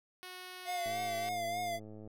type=tone with pitch glide; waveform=5% pulse; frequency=366.3 to 382.1 Hz; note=F#4 to G4; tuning=-17 to -44 cents; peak=-34 dBFS; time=0.23-1.29 s; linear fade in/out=0 ms; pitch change=+73 cents; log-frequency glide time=0.81-0.94 s
type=tone with vibrato; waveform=square; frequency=698.5 Hz; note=F5; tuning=in tune; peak=-35 dBFS; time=0.65-1.8 s; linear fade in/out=50 ms; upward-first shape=triangle; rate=3.4 Hz; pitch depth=58 cents each way
type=click train; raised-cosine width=2 ms; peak=-37 dBFS; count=131; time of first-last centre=0.86-2.075 s; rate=107 Hz
effects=none